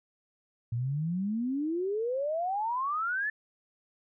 sine exponential sweep, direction up, 113.2 to 1775 Hz, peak -28 dBFS, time 0.72-3.3 s, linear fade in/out 5 ms, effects none

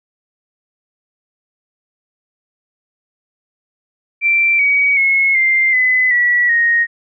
sine tone with pitch steps, 2349 / 2261 / 2177 / 2095 / 2017 / 1941.3 / 1868.7 Hz, D7 / C#7 / C#7 / C7 / B6 / B6 / A#6, 0 / +34 / -32 / +2 / +36 / -30 / +4 cents, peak -10 dBFS, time 4.21-6.87 s, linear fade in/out 50 ms, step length 380 ms, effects none

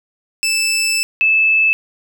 20% pulse / sine tone pair in turn, 2637 / 2619 Hz, E7 / E7, 0 / -12 cents, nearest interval unison, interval 12 cents, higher first, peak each -10 dBFS, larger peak neither, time 0.43-1.03 / 1.21-1.73 s, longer first, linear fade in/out 0 ms, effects none

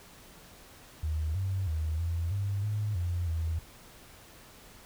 sine tone with pitch steps, 77.9 / 95.7 / 78.9 / 84.3 / 99.7 / 105.2 / 87.5 / 81.5 Hz, D#2 / G2 / D#2 / E2 / G2 / G#2 / F2 / E2, +3 / -41 / +25 / +39 / +30 / +23 / +4 / -19 cents, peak -28 dBFS, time 1.03-3.59 s, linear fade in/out 5 ms, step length 320 ms, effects pink hiss -53 dBFS RMS until 4.85 s

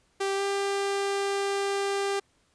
sawtooth tone with pitch glide, 392 to 397.2 Hz, G4 to G4, 0 to +23 cents, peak -22 dBFS, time 0.2-2.2 s, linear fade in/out 10 ms, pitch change +23 cents, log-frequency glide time 0.35-0.42 s, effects pink hiss -67 dBFS RMS until 2.54 s + resampled to 22050 Hz

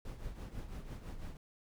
brown noise with tremolo, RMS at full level -41 dBFS, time 0.05-1.37 s, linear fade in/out 2 ms, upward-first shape triangle, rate 6 Hz, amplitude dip 70%, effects none

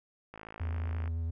click train, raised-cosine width 0.5 ms, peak -30 dBFS, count 41, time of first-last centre 0.34-1.077 s, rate 54.3 Hz
triangle tone with vibrato, 82.41 Hz, E2, in tune, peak -29 dBFS, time 0.6-1.31 s, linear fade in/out 10 ms, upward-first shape square, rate 8.9 Hz, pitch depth 16 cents each way
effects none

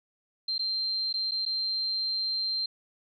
sine tone with dropouts, 4152 Hz, C8, 14 cents flat, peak -27 dBFS, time 0.48-2.66 s, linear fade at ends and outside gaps 5 ms, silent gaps 0.581-0.592 / 1.128-1.139 / 1.311-1.317 / 1.453-1.461 s, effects none

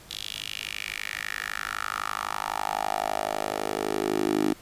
10% pulse tone with high-pass filter sweep, 51.91 Hz, G#1, in tune, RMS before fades -30 dBFS, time 0.09-4.54 s, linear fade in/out 20 ms, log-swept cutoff 3600 to 300 Hz, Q 3.6, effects pink hiss -50 dBFS RMS until 4.61 s + resampled to 32000 Hz

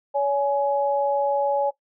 sine tone pair together, 565 / 838.3 Hz, C#5 / G#5, +33 / +16 cents, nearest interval perfect fifth, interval 683 cents, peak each -21 / -23 dBFS, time 0.14-1.71 s, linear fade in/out 20 ms, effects noise-tail reverb RT60 0.1 s tail -17 dB re dry

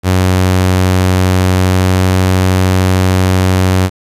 sawtooth tone with pitch glide, 92.5 to 93.09 Hz, F#2 to F#2, 0 to +11 cents, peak -4 dBFS, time 0.03-3.9 s, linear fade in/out 50 ms, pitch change +11 cents, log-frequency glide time 1.55-2.07 s, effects resampled to 32000 Hz + 7-bit

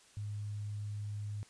sine tone, 103.83 Hz, G#2, in tune, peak -37 dBFS, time 0.17-1.43 s, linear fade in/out 0 ms, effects white hiss -62 dBFS RMS until 1.49 s + resampled to 22050 Hz

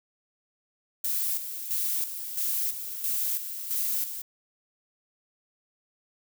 violet noise with tremolo, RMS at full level -28 dBFS, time 1.04-4.22 s, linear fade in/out 5 ms, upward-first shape square, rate 1.5 Hz, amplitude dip 60%, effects none

